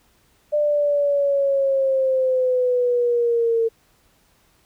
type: linear sweep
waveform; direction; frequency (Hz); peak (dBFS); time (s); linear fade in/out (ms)
sine; down; 597 to 452.5; -16; 0.52-3.69; 20
effects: pink hiss -60 dBFS RMS until 4.65 s